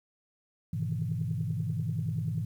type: chord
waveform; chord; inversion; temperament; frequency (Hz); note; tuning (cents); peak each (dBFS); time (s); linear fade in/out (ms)
sine; E major seventh; first; just; 103.01 / 123.61 / 154.51 / 164.81; G#2 / B2 / D#3 / E3; -14 / +2 / -12 / 0; -34; 0.73-2.45; 5
effects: tanh soft clip ceiling -20 dBFS + 10-bit